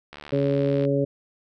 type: click train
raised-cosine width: 0.3 ms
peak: -23 dBFS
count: 54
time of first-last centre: 0.13-0.851 s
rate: 73.5 Hz
type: harmonic tone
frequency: 140 Hz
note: C#3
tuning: 18 cents sharp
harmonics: 1 / 2 / 3 / 4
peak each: -25 / -25 / -25 / -25 dBFS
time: 0.32-1.05 s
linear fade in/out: 10 ms
effects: none